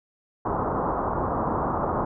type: low-pass noise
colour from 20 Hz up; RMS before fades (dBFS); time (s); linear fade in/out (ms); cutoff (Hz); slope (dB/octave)
white; -26; 0.45-2.05; 5; 1200; 48
effects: none